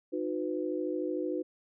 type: tone cluster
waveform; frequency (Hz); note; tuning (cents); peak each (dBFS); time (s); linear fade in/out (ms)
sine; 307.8 / 361.1 / 501; D#4 / F#4 / B4; -19 / -42 / +25; -34 / -34 / -36; 0.12-1.43; 20
effects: none